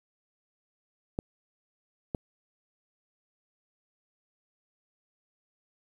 clicks, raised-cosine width 2 ms, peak -17 dBFS, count 2, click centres 1.189 / 2.148 s, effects 9-bit

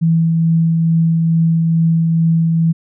sine tone with tremolo, 164.3 Hz, E3, 5 cents flat, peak -9 dBFS, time 0.01-2.73 s, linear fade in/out 20 ms, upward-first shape triangle, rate 2.3 Hz, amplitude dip 25%, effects none

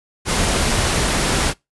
pink noise, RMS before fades -18 dBFS, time 0.25-1.54 s, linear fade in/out 50 ms, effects noise-tail reverb RT60 0.2 s tail -24 dB re dry + resampled to 24000 Hz

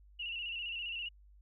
sine tone with vibrato, 2794 Hz, F7, in tune, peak -37 dBFS, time 0.19-1.09 s, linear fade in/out 10 ms, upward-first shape square, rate 15 Hz, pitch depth 51 cents each way, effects added 50 Hz sine -57 dBFS peak until 1.41 s

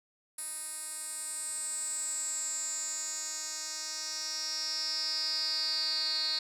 10% pulse tone with band-pass filter sweep, 311.1 Hz, D#4, in tune, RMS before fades -35 dBFS, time 0.38-6.39 s, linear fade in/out 5 ms, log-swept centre 10000 to 4300 Hz, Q 8.9, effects none

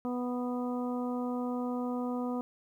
harmonic tone, 246.9 Hz, B3, in tune, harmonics 1 / 2 / 3 / 4 / 5, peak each -32 / -38 / -42 / -44 / -46 dBFS, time 0.05-2.41 s, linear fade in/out 0 ms, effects 11-bit

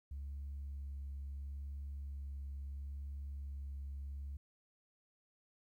sine tone with vibrato, 69.8 Hz, C#2, 13 cents sharp, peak -40 dBFS, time 0.11-4.37 s, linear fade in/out 5 ms, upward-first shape sine, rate 0.74 Hz, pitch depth 12 cents each way, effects tanh soft clip ceiling -39 dBFS + 13-bit

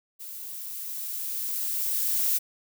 violet noise with level ramp, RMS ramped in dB -40 to -24 dBFS, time 0.19-2.39 s, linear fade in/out 20 ms, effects none

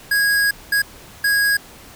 square tone bursts at uneven times, 1649 Hz, G#6, 13 cents flat, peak -15 dBFS, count 3, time 0.11-0.51 / 0.72-0.82 / 1.24-1.57 s, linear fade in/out 5 ms, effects pink hiss -42 dBFS RMS until 1.95 s

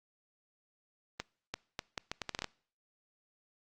accelerating click train, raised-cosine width 0.2 ms, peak -18 dBFS, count 11, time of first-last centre 1.2-2.443 s, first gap 340 ms, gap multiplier 0.74, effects noise-tail reverb RT60 0.5 s tail -24 dB re dry + Opus 32 kbps

